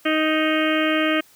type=harmonic tone; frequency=312.1 Hz; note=D#4; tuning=5 cents sharp; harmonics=1 / 2 / 4 / 5 / 6 / 7 / 8 / 9 / 10; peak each=-21 / -24 / -27 / -28 / -29 / -29 / -30 / -31 / -31 dBFS; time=0.05-1.21 s; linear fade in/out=10 ms; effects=white hiss -53 dBFS RMS until 1.35 s + high-pass 60 Hz 12 dB/octave